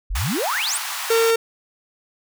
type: exponential sweep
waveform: sine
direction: up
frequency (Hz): 36.71 to 10290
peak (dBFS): -21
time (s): 0.1-0.78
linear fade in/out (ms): 10
type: high-pass noise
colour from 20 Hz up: pink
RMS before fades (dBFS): -28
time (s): 0.15-1.31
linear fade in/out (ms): 5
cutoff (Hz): 790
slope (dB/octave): 48
type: tone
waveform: 45% pulse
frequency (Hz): 456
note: A#4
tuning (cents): -38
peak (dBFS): -15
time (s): 1.1-1.36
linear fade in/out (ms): 5
effects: none